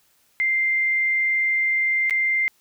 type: tone with dropouts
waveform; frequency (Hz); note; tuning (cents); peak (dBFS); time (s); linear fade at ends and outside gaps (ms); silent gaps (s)
sine; 2093; C7; 0; -18; 0.4-2.48; 0; 2.097-2.108
effects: white hiss -62 dBFS RMS until 2.6 s